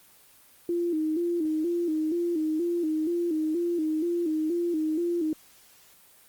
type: tone with vibrato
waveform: sine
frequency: 328.2 Hz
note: E4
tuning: 8 cents flat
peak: -24 dBFS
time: 0.69-5.33 s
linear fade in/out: 2 ms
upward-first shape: square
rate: 2.1 Hz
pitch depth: 88 cents each way
effects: white hiss -56 dBFS RMS until 6.28 s + Opus 24 kbps